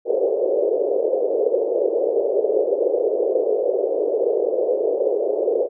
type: band-pass noise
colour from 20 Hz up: white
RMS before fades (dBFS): -20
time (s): 0.05-5.69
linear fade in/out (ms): 50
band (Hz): 400 to 540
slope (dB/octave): 48
effects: none